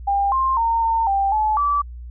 sine tone with pitch steps, 799 / 1057 / 917 / 908 / 788 / 860 / 1156 Hz, G5 / C6 / A#5 / A#5 / G5 / A5 / D6, +33 / +17 / -29 / -46 / +9 / -40 / -28 cents, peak -16 dBFS, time 0.07-1.82 s, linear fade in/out 10 ms, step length 250 ms, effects added 60 Hz sine -32 dBFS peak until 2.1 s

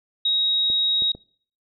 sine tone, 3792 Hz, A#7, 29 cents sharp, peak -18 dBFS, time 0.25-1.12 s, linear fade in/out 5 ms
clicks, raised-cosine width 2 ms, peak -25 dBFS, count 3, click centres 0.701 / 1.022 / 1.15 s
effects noise-tail reverb RT60 0.5 s tail -22 dB re dry

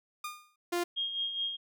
sawtooth tone with exponential decay, 1215 Hz, D#6, 42 cents flat, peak -30 dBFS, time 0.24-0.56 s, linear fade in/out 5 ms, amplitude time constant 69 ms
sawtooth tone, 349 Hz, F4, 1 cent flat, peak -25 dBFS, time 0.72-0.84 s, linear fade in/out 10 ms
sine tone with tremolo, 3243 Hz, G#7, 42 cents flat, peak -29 dBFS, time 0.96-1.57 s, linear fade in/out 20 ms, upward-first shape sine, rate 4.8 Hz, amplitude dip 55%
effects none

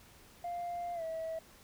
sine tone with pitch glide, 698.5 to 648 Hz, F5 to E5, 0 to -30 cents, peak -34 dBFS, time 0.44-1.39 s, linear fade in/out 5 ms, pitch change -130 cents, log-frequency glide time 0.94-1.03 s, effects tanh soft clip ceiling -34 dBFS + pink hiss -59 dBFS RMS until 1.63 s

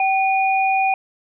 sine tone pair together, 770.1 / 2445 Hz, G5 / D#7, -31 / -31 cents, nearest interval octave + minor sixth, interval 2000 cents, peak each -16 / -21 dBFS, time 0-0.94 s, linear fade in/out 2 ms, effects none

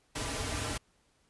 pink noise with comb filter, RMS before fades -35 dBFS, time 0.15-0.78 s, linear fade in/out 10 ms, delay 5.5 ms, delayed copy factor -0.8, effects pink hiss -70 dBFS RMS until 1.29 s + resampled to 24000 Hz

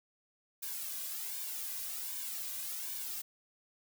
blue noise with flanger, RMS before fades -40 dBFS, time 0.62-3.22 s, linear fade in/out 10 ms, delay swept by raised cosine 1.5 to 2.28 ms, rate 1.3 Hz, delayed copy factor -0.7, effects none

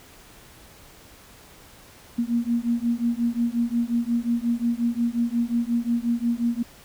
sine beating tone pair, 233.1 / 238.7 Hz, A#3 / A#3, 0 / +41 cents, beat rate 5.6 Hz, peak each -24 dBFS, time 2.18-6.63 s, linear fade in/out 10 ms, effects pink hiss -49 dBFS RMS until 6.84 s

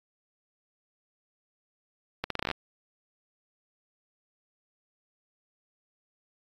accelerating click train, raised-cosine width 0.3 ms, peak -13 dBFS, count 10, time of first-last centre 2.24-2.513 s, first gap 63 ms, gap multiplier 0.8, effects AAC 32 kbps

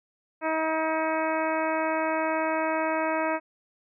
harmonic tone, 317.9 Hz, D#4, 37 cents sharp, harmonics 1 / 2 / 3 / 4 / 5 / 6 / 7 / 8, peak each -31 / -28 / -30 / -34 / -35 / -39 / -37 / -40 dBFS, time 0.41-3.4 s, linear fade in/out 50 ms, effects none

